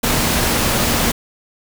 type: tone in noise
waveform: sine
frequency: 235 Hz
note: A#3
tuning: 14 cents sharp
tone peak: -25 dBFS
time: 0.03-1.12 s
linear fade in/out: 10 ms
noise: pink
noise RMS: -17 dBFS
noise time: 0.03-1.12 s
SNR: -11 dB
effects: none